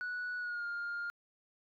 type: tone with pitch glide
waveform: sine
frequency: 1473 to 1408.9 Hz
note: F#6 to F6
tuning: -8 to +15 cents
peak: -34 dBFS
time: 0.01-1.1 s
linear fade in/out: 0 ms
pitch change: -77 cents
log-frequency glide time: 0.38-0.66 s
effects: tanh soft clip ceiling -34 dBFS